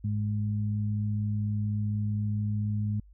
sine tone pair together, 104.8 / 209 Hz, G#2 / G#3, +16 / +11 cents, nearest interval octave, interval 1195 cents, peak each -27 / -33 dBFS, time 0.04-3 s, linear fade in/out 5 ms, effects added 50 Hz sine -51 dBFS peak until 3.13 s

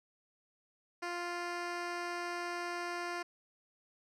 10% pulse tone with low-pass filter, 349.2 Hz, F4, in tune, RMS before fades -39 dBFS, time 1.02-3.23 s, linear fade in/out 10 ms, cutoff 6600 Hz, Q 0.64, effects none

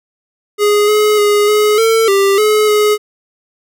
square tone with pitch steps, 414.7 / 423.1 / 413.9 / 421.8 / 450.2 / 394.6 / 426.3 / 420.7 Hz, G#4 / G#4 / G#4 / G#4 / A4 / G4 / G#4 / G#4, -3 / +32 / -6 / +27 / +40 / +11 / +45 / +22 cents, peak -9 dBFS, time 0.58-2.98 s, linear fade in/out 50 ms, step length 300 ms, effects none

